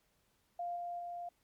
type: tone with level steps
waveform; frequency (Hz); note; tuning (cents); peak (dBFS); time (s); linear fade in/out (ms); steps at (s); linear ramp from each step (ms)
sine; 698.5; F5; 0; -36 / -38 / -40; 0.59-1.29; 5; 0.76 / 0.99; 5
effects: pink hiss -75 dBFS RMS until 1.43 s + MP3 96 kbps